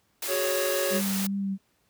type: high-pass noise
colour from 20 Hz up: white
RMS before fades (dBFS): -32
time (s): 0.22-1.27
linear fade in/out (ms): 5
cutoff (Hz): 290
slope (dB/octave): 24
type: chord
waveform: square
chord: F# suspended second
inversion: none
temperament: just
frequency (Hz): 370 / 416.2 / 555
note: F#4 / G#4 / C#5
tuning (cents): 0 / +4 / +2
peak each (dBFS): -33 / -34 / -28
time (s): 0.27-1.02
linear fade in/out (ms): 50
type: tone with vibrato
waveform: sine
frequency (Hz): 196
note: G3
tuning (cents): 0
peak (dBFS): -26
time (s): 0.9-1.58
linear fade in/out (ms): 50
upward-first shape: triangle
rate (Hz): 2.7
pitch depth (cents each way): 25
effects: pink hiss -69 dBFS RMS until 1.89 s + high-pass 60 Hz 12 dB/octave